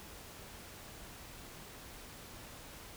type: silence
effects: pink hiss -51 dBFS RMS until 2.96 s